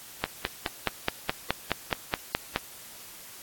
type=click train; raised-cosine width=0.3 ms; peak=-8 dBFS; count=12; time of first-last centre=0.24-2.561 s; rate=4.74 Hz; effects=white hiss -46 dBFS RMS until 3.42 s + AAC 64 kbps